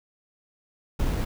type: noise with sample-and-hold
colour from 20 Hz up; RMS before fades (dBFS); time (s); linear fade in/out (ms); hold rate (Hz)
brown; -25; 0.99-1.25; 10; 6300
effects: none